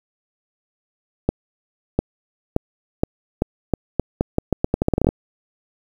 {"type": "accelerating click train", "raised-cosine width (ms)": 2, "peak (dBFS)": -3, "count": 20, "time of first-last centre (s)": [1.29, 5.089], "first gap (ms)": 700, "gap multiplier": 0.82, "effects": ["7-bit"]}